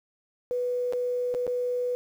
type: tone with dropouts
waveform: sine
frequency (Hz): 493.3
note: B4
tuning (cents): -2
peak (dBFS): -25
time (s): 0.51-1.95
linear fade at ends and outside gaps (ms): 0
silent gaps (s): 0.925-0.934 / 1.341-1.348 / 1.467-1.477
effects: 9-bit